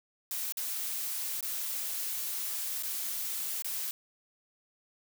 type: noise with dropouts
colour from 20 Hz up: blue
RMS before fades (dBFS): -35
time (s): 0.31-3.91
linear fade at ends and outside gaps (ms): 1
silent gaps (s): 0.523-0.571 / 1.408-1.427 / 2.825-2.833 / 3.622-3.645
effects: none